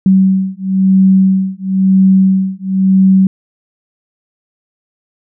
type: beating tone pair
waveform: sine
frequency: 190 / 190.99 Hz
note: F#3 / G3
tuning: +46 / -45 cents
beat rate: 0.99 Hz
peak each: -10 dBFS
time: 0.06-3.27 s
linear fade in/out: 2 ms
effects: none